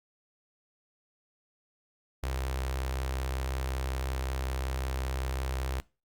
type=tone with notch filter; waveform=sawtooth; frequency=65.41 Hz; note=C2; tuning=in tune; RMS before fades=-33 dBFS; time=2.23-5.8 s; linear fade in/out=0 ms; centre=200 Hz; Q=0.69; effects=noise-tail reverb RT60 0.3 s tail -22 dB re dry + Opus 48 kbps